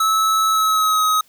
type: tone with pitch glide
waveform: square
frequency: 1300 to 1266.6 Hz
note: E6 to D#6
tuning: -24 to +30 cents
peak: -15 dBFS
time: 0-1.21 s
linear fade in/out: 5 ms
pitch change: -46 cents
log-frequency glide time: 0.51-1.02 s
effects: white hiss -55 dBFS RMS until 1.28 s